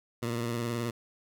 15% pulse tone with vibrato, 117.9 Hz, A#2, 20 cents sharp, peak -24 dBFS, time 0.22-0.91 s, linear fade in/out 10 ms, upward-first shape triangle, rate 19 Hz, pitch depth 61 cents each way, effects none

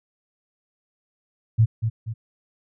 sine tone with echo, 112 Hz, A2, 31 cents sharp, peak -12 dBFS, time 1.58-1.66 s, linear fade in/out 20 ms, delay 240 ms, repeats 2, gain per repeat -7 dB, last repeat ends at 2.14 s, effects none

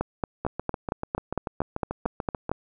two click trains, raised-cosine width 1 ms, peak -15 / -11 dBFS, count 15 / 12, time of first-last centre 0.45-2.494 / 0.01-2.516 s, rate 6.85 / 4.39 Hz, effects none

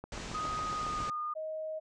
click train, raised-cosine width 1 ms, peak -28 dBFS, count 8, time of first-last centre 0.04-1.004 s, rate 7.26 Hz
pink low-pass noise, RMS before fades -42 dBFS, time 0.12-1.1 s, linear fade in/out 2 ms, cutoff 7700 Hz, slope 48 dB/octave
sine tone with pitch glide, 1248 to 1219.5 Hz, D#6 to D#6, +5 to -35 cents, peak -33 dBFS, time 0.34-1.34 s, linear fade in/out 10 ms, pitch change -40 cents, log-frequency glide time 0.66-1.21 s
sine tone, 628 Hz, D#5, 16 cents sharp, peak -35 dBFS, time 1.35-1.8 s, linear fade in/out 20 ms
effects none

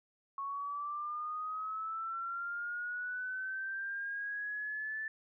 sine linear sweep, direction up, 1100 to 1760 Hz, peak -36 dBFS, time 0.38-5.08 s, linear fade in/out 2 ms, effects none

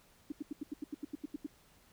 sine tone bursts, 293.1 Hz, D4, 3 cents flat, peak -35 dBFS, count 12, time 0.3-1.465 s, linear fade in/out 5 ms, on 21 ms, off 83 ms, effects pink hiss -65 dBFS RMS until 1.92 s

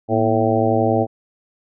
harmonic tone with a mistuned harmonic, 110.9 Hz, A2, 14 cents sharp, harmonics 1 / 2 / 3 / 4 / 5 / 6 / 7, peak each -22 / -22 / -22 / -22 / -22 / -22 / -22 dBFS, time 0.08-1.07 s, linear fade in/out 50 ms, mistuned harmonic 2, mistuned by +100 cents, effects none

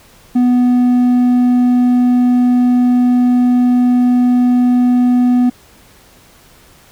sine tone with hard clipping, 246.9 Hz, B3, in tune, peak -9 dBFS, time 0.35-5.5 s, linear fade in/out 10 ms, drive 3 dB, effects pink hiss -45 dBFS RMS until 6.91 s

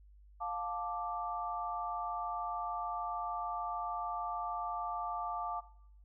sine chord, D minor, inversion first, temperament equal with one note detuned, 706.6 / 880 / 1174.7 Hz, F5 / A5 / D6, +20 / 0 / 0 cents, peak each -40 / -40 / -39 dBFS, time 0.4-5.61 s, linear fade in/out 20 ms, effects noise-tail reverb RT60 0.7 s tail -17 dB re dry + added 50 Hz sine -56 dBFS peak until 6.04 s

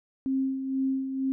sine tone with tremolo, 266.4 Hz, C4, 31 cents sharp, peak -23 dBFS, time 0.26-1.32 s, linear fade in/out 0 ms, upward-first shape sine, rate 2.1 Hz, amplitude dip 55%, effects none

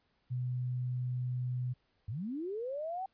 sine tone, 125.1 Hz, B2, 23 cents sharp, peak -32 dBFS, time 0.3-1.74 s, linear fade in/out 20 ms
sine linear sweep, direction up, 90.1 to 780 Hz, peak -35 dBFS, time 2.08-3.06 s, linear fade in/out 5 ms
effects pink hiss -75 dBFS RMS until 3.13 s + resampled to 11025 Hz

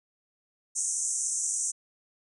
pink band-pass noise, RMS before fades -30 dBFS, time 0.75-1.72 s, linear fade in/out 20 ms, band 6000 to 9300 Hz, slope 96 dB/octave, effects none

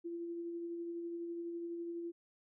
sine tone with tremolo, 340.5 Hz, F4, 44 cents flat, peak -38 dBFS, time 0.04-2.12 s, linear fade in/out 20 ms, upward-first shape sine, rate 12 Hz, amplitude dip 25%, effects none

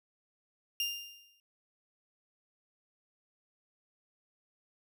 30% pulse tone with exponential decay, 2800 Hz, F7, 4 cents sharp, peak -26 dBFS, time 0.8-1.4 s, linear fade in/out 1 ms, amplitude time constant 130 ms, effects none

